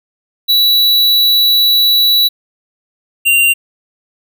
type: tone pair in turn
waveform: square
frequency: 3932 / 2774 Hz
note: B7 / F7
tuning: -8 / -12 cents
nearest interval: tritone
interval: 604 cents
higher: first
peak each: -8 dBFS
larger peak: neither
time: 0.48-2.29 / 3.25-3.54 s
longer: first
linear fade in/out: 20 ms
effects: none